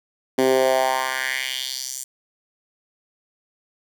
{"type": "tone with high-pass filter sweep", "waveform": "10% pulse", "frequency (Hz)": 130.81, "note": "C3", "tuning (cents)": 0, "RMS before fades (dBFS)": -22, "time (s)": [0.38, 2.04], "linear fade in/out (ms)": 5, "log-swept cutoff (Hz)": [300, 7800], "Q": 2.7, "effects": []}